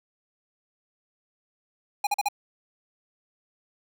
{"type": "tone bursts", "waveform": "square", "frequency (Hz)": 818, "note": "G#5", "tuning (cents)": -26, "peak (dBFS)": -22, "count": 4, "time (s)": [2.04, 2.286], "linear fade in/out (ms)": 5, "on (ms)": 30, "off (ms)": 42, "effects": []}